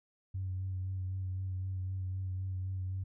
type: tone with vibrato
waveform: sine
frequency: 93.7 Hz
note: F#2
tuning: 22 cents sharp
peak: -33 dBFS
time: 0.34-3.04 s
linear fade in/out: 10 ms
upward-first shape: sine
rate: 3.9 Hz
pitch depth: 24 cents each way
effects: tanh soft clip ceiling -29 dBFS